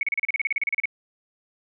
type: tone bursts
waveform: sine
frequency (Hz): 2217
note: C#7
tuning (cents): 0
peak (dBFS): -20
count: 16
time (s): 0.01-0.856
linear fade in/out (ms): 2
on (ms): 21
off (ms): 34
effects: none